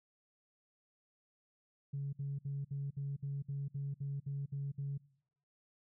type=tone bursts; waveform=sine; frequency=140 Hz; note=C#3; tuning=18 cents sharp; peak=-35 dBFS; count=12; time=1.93-4.979 s; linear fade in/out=10 ms; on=200 ms; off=59 ms; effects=noise-tail reverb RT60 0.8 s tail -24 dB re dry + tanh soft clip ceiling -32 dBFS